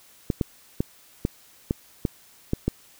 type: clicks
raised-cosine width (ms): 3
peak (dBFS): -9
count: 8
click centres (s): 0.302 / 0.412 / 0.805 / 1.251 / 1.709 / 2.052 / 2.534 / 2.68
effects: white hiss -54 dBFS RMS until 2.99 s